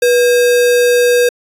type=tone with sample-and-hold; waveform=sine; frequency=486.7 Hz; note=B4; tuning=25 cents flat; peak=-7 dBFS; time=0.02-1.29 s; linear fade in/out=5 ms; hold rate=2100 Hz; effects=resampled to 32000 Hz